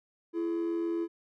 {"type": "tone pair together", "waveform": "triangle", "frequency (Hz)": [336.1, 423.4], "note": ["E4", "G#4"], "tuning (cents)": [34, 33], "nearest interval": "major third", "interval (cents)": 399, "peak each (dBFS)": [-26, -35], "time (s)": [0.33, 1.08], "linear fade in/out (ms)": 50, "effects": ["tanh soft clip ceiling -24 dBFS"]}